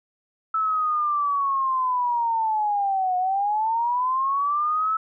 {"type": "linear two-way sweep", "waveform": "sine", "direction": "down then up", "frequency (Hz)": [1314, 724, 1314], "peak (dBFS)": -20, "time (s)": [0.54, 4.97], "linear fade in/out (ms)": 5, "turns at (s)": 3.17, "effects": []}